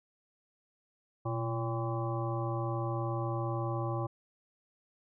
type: harmonic tone with a mistuned harmonic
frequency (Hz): 113.9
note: A#2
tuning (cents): -40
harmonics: 1 / 3 / 5 / 7 / 9 / 10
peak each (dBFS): -33 / -38 / -40 / -41 / -43 / -43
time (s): 1.25-4.07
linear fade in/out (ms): 10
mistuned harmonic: 1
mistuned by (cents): +110
effects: none